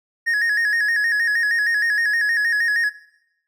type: tone with vibrato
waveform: triangle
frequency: 1765 Hz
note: A6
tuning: 5 cents sharp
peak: -15 dBFS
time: 0.26-2.9 s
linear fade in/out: 20 ms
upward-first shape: square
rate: 6.4 Hz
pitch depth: 81 cents each way
effects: noise-tail reverb RT60 0.8 s tail -18 dB re dry